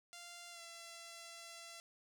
5% pulse tone with pitch glide, 694 to 675.8 Hz, F5 to E5, -11 to +43 cents, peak -39 dBFS, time 0.13-1.8 s, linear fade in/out 0 ms, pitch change -46 cents, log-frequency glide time 0.51-0.61 s, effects none

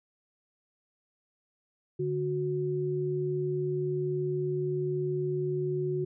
sine tone pair together, 146.04 / 367.2 Hz, D3 / F#4, -9 / -13 cents, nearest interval octave + major third, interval 1596 cents, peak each -32 / -29 dBFS, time 1.99-6.05 s, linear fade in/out 10 ms, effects none

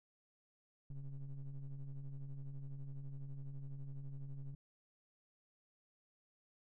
triangle ring-modulated tone, 66 Hz, C2, 16 cents sharp, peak -38 dBFS, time 0.9-4.55 s, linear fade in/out 5 ms, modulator 72 Hz, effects none

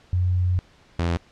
sine / sawtooth tone pair in turn, 90.4 / 85.33 Hz, F#2 / F2, -40 / -40 cents, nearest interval minor second, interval 100 cents, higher first, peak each -18 / -17 dBFS, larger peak second, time 0.13-0.59 / 0.99-1.17 s, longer first, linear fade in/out 0 ms, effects pink hiss -55 dBFS RMS until 1.31 s + low-pass 5000 Hz 12 dB/octave

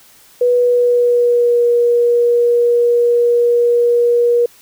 sine tone with pitch glide, 490 to 477.4 Hz, B4 to A#4, -14 to +41 cents, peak -9 dBFS, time 0.41-4.46 s, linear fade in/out 5 ms, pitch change -45 cents, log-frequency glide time 0.53-1.65 s, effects white hiss -46 dBFS RMS until 4.61 s

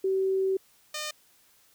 sine / 5% pulse tone pair in turn, 382.7 / 607.5 Hz, G4 / D#5, -42 / -42 cents, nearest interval minor sixth, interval 800 cents, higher second, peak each -23 / -21 dBFS, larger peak second, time 0.04-0.57 / 0.94-1.11 s, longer first, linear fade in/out 5 ms, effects white hiss -62 dBFS RMS until 1.74 s

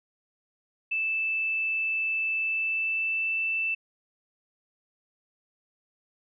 sine tone with pitch glide, 2637 to 2654 Hz, E7 to E7, 0 to +11 cents, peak -25 dBFS, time 0.91-3.75 s, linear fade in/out 10 ms, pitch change +11 cents, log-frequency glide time 2.38-3.4 s, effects none

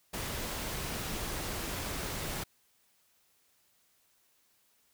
pink noise, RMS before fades -37 dBFS, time 0.13-2.44 s, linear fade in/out 10 ms, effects white hiss -70 dBFS RMS until 4.93 s

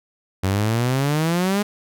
sawtooth exponential sweep, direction up, 92.5 to 209.4 Hz, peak -14 dBFS, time 0.43-1.63 s, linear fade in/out 10 ms, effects none

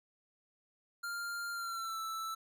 square tone with pitch glide, 1396.9 to 1320.8 Hz, F6 to E6, 0 to +3 cents, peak -38 dBFS, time 1.03-2.35 s, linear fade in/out 10 ms, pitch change -97 cents, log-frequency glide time 1.52-1.99 s, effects none

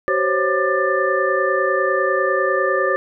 sine tone cluster, 380.4 / 523 / 553 / 1196 / 1769 Hz, F#4 / C5 / C#5 / D6 / A6, +48 / -1 / -4 / +31 / +9 cents, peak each -22 dBFS, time 0.08-2.96 s, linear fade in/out 0 ms, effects none

